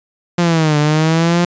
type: linear two-way sweep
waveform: sawtooth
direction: down then up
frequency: 176 to 147.4 to 176 Hz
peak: -7 dBFS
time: 0.38-1.45 s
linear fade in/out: 5 ms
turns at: 0.78 s
effects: resampled to 16000 Hz